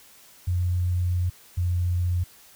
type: tone pair in turn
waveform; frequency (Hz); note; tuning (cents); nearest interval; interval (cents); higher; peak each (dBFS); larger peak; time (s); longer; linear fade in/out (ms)
sine; 89.2 / 88.53; F2 / F2; +37 / +24; unison; 13; first; -21; neither; 0.47-1.3 / 1.57-2.24; first; 10
effects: white hiss -52 dBFS RMS until 2.55 s